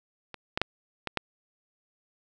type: clicks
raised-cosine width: 0.3 ms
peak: -23 / -11 / -7 / -15 / -10 dBFS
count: 5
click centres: 0.343 / 0.575 / 0.616 / 1.073 / 1.173 s
effects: none